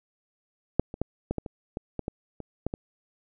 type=clicks; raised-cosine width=2 ms; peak=-6 / -23 / -13 / -14 / -16 / -22 / -18 / -17 / -17 / -24 / -14 / -18 dBFS; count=12; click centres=0.796 / 0.941 / 1.016 / 1.31 / 1.383 / 1.462 / 1.771 / 1.993 / 2.081 / 2.403 / 2.666 / 2.739 s; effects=none